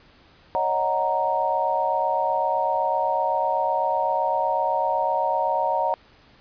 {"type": "chord", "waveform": "sine", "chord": "D# minor seventh", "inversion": "third", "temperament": "equal", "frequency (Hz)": [554.4, 622.3, 740, 932.3], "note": ["C#5", "D#5", "F#5", "A#5"], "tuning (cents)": [0, 0, 0, 0], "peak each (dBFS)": [-28, -27, -26, -23], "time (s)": [0.55, 5.94], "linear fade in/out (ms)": 0, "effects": ["pink hiss -54 dBFS RMS until 6.4 s", "resampled to 11025 Hz"]}